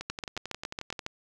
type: two click trains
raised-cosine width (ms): 0.2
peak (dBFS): -16 / -19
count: 8 / 12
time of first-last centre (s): 0.1-1.064 / 0.01-0.992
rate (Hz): 7.26 / 11.2
effects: none